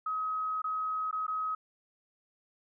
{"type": "tone with dropouts", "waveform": "sine", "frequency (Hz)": 1270, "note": "D#6", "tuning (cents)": 35, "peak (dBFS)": -30, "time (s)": [0.06, 1.55], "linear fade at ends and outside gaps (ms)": 5, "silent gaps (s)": [[0.619, 0.641], [1.112, 1.127], [1.267, 1.279]], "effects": []}